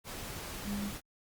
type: tone in noise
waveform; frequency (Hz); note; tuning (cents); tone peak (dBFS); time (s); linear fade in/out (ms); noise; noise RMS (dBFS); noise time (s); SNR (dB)
sine; 203.4; G#3; -36; -34; 0.64-0.92; 50; pink; -42; 0.04-1.01; +5
effects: Opus 48 kbps